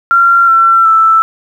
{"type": "tone with pitch steps", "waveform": "sine", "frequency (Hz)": [1376, 1349.2, 1323], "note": ["F6", "E6", "E6"], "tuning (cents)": [-26, 40, 6], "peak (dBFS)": -4, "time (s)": [0.11, 1.22], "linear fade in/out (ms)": 0, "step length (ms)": 370, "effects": ["7-bit"]}